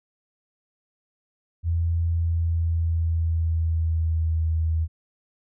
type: tone with pitch glide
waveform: sine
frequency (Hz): 83.9 to 80.62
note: E2 to E2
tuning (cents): +31 to -38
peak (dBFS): -20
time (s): 1.63-4.88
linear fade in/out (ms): 50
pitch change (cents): -69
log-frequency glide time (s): 2.08-4.43
effects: none